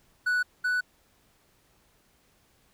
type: tone pair in turn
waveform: triangle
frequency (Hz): 1478 / 1484.6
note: F#6 / F#6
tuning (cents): -2 / +5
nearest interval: unison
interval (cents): 7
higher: second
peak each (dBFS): -21 / -22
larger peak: first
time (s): 0.26-0.43 / 0.64-0.81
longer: neither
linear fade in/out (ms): 10
effects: pink hiss -65 dBFS RMS until 2.73 s